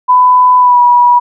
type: tone with pitch glide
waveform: sine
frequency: 1000 to 971.5 Hz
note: B5 to B5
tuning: +21 to -29 cents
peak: -3 dBFS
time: 0.08-1.2 s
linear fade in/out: 20 ms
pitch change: -50 cents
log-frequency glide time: 0.58-0.81 s
effects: none